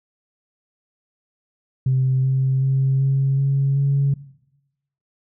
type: tone with pitch steps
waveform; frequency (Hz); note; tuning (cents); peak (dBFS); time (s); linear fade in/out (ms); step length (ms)
sine; 130.81 / 132.48 / 134.18 / 135.89 / 137.63 / 139.39; C3 / C3 / C3 / C#3 / C#3 / C#3; 0 / +22 / +44 / -34 / -12 / +10; -14; 1.86-4.14; 5; 380
effects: noise-tail reverb RT60 0.9 s tail -19 dB re dry + tanh soft clip ceiling -11 dBFS